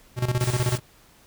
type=tone with tremolo; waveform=square; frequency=123.47 Hz; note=B2; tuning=in tune; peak=-20 dBFS; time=0.16-0.8 s; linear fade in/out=50 ms; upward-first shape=square; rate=16 Hz; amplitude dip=75%
type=band-stop noise; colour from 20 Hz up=white; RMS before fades=-34 dBFS; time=0.4-0.78 s; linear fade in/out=10 ms; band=11000 to 16000 Hz; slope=96 dB/octave
effects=pink hiss -55 dBFS RMS until 1.26 s